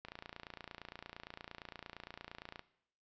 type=click train; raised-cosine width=0.3 ms; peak=-30 dBFS; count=74; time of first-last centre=0.05-2.594 s; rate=28.7 Hz; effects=noise-tail reverb RT60 0.7 s tail -17 dB re dry + resampled to 16000 Hz